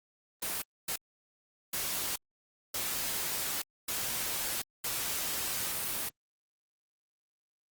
white noise bursts at uneven times, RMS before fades -34 dBFS, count 6, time 0.42-0.62 / 0.88-0.96 / 1.73-2.16 / 2.74-3.62 / 3.88-4.62 / 4.84-6.09 s, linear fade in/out 5 ms, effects Opus 24 kbps

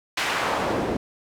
pink noise with band-pass filter sweep, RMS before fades -25 dBFS, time 0.17-0.97 s, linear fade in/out 5 ms, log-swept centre 2300 to 290 Hz, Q 0.84, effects none

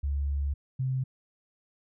sine tone pair in turn, 70.6 / 130.61 Hz, C#2 / C3, +32 / -3 cents, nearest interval major seventh, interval 1065 cents, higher second, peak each -26 dBFS, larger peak neither, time 0.03-0.54 / 0.79-1.04 s, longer first, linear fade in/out 10 ms, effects none

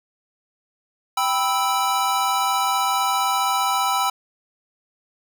square chord, E minor, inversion first, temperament equal with one note detuned, 784 / 987.8 / 1311.7 Hz, G5 / B5 / E6, 0 / 0 / -9 cents, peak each -24 dBFS, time 1.17-4.1 s, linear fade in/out 5 ms, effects none

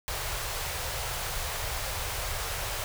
pink band-stop noise, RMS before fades -33 dBFS, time 0.08-2.84 s, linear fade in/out 0 ms, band 120 to 480 Hz, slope 24 dB/octave, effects none

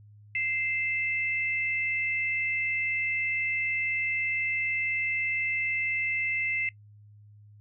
sine tone pair together, 2087 / 2637 Hz, C7 / E7, -5 / 0 cents, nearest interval major third, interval 405 cents, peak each -28 / -31 dBFS, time 0.35-6.69 s, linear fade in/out 2 ms, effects noise-tail reverb RT60 0.1 s tail -21 dB re dry + added 104 Hz sine -50 dBFS peak until 7.6 s

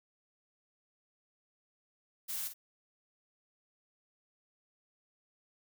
blue noise with echo, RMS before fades -38 dBFS, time 2.28-2.49 s, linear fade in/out 20 ms, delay 50 ms, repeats 1, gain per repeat -9 dB, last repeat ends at 2.54 s, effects none

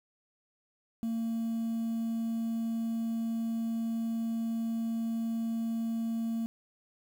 sine tone, 227.7 Hz, A#3, 40 cents flat, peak -27 dBFS, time 1.03-6.46 s, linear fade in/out 0 ms, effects tanh soft clip ceiling -29 dBFS + 9-bit

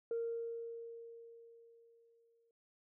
sine tone with exponential decay, 463 Hz, A#4, 12 cents flat, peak -33 dBFS, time 0.11-2.51 s, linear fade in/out 2 ms, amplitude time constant 520 ms, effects tanh soft clip ceiling -31 dBFS

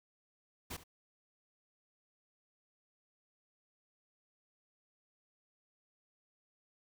pink noise with echo, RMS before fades -43 dBFS, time 0.7-0.77 s, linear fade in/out 10 ms, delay 69 ms, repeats 1, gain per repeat -15 dB, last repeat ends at 0.839 s, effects none

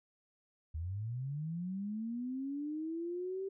sine linear sweep, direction up, 75 to 392 Hz, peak -36 dBFS, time 0.74-3.49 s, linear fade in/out 10 ms, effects none

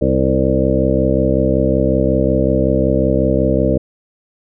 harmonic tone with a mistuned harmonic, 65.41 Hz, C2, in tune, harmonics 1 / 2 / 3 / 4 / 5 / 7 / 8 / 9, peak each -20 / -20 / -20 / -20 / -20 / -20 / -20 / -20 dBFS, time 0.01-3.78 s, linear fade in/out 10 ms, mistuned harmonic 7, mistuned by -17 cents, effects none

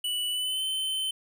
square tone with pitch glide, 2960 to 3071 Hz, F#7 to G7, 0 to -36 cents, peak -28 dBFS, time 0.04-1.11 s, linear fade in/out 5 ms, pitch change +64 cents, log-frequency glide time 0.3-0.63 s, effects none

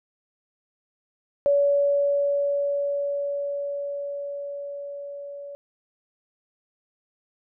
sine tone with level ramp, 568 Hz, C#5, 42 cents sharp, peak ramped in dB -16 to -35 dBFS, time 1.46-5.55 s, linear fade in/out 0 ms, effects none

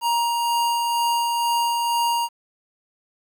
square tone with tremolo, 941 Hz, A#5, 16 cents sharp, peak -19 dBFS, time 0.01-2.29 s, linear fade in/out 50 ms, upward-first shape sine, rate 2.1 Hz, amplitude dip 25%, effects 9-bit

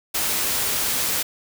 white noise, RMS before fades -23 dBFS, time 0.14-1.23 s, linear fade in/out 10 ms, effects none

